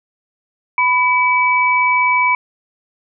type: tone pair together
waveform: sine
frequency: 995.6 / 2290 Hz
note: B5 / D7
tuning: +14 / -44 cents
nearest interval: octave + major second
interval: 1442 cents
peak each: -14 dBFS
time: 0.78-2.35 s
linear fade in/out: 2 ms
effects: none